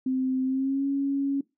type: tone with pitch glide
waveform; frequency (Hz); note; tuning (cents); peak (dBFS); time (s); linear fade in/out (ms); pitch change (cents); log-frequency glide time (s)
sine; 260 to 277.1; C4 to C#4; -11 to -1; -23; 0.06-1.41; 5; +110; 0.44-0.86
effects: noise-tail reverb RT60 0.2 s tail -20 dB re dry